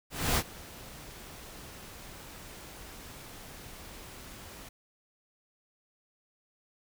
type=noise with ADSR envelope; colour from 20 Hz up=pink; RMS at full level=-26 dBFS; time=0.1-4.69 s; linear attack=270 ms; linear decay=59 ms; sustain=-21 dB; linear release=7 ms; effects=none